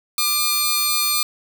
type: tone pair together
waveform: 10% pulse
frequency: 1200 / 4276 Hz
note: D6 / C8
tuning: +37 / +37 cents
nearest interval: octave + minor seventh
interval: 2200 cents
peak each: -13 dBFS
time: 0.18-1.23 s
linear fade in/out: 2 ms
effects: none